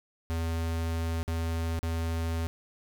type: tone with dropouts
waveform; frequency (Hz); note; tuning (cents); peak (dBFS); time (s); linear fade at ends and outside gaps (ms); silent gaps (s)
square; 82.41; E2; 0; -29; 0.3-2.47; 0; 1.23-1.279 / 1.791-1.83
effects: none